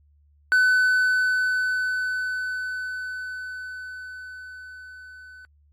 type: tone with level ramp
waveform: triangle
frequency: 1506 Hz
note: F#6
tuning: 30 cents sharp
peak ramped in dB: -13 to -41 dBFS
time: 0.52-5.45 s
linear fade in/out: 0 ms
effects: added 73 Hz sine -56 dBFS peak until 5.72 s + AAC 48 kbps